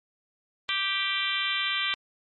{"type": "harmonic tone", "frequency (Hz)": 392, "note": "G4", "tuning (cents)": 0, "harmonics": [3, 4, 5, 6, 7, 8, 9, 10], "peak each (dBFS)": [-35, -35, -34, -31, -37, -31, -33, -37], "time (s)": [0.69, 1.94], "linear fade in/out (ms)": 0, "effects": ["MP3 32 kbps"]}